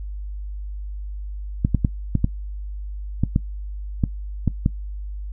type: clicks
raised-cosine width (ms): 5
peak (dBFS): -5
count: 10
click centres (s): 1.649 / 1.747 / 1.848 / 2.153 / 2.244 / 3.236 / 3.361 / 4.038 / 4.477 / 4.661
effects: noise-tail reverb RT60 0.1 s tail -19 dB re dry + added 50 Hz sine -28 dBFS peak until 5.32 s